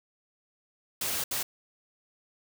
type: noise bursts at uneven times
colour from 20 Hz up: white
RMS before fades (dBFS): -31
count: 2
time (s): 1.01-1.24 / 1.31-1.43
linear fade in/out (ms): 5
effects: none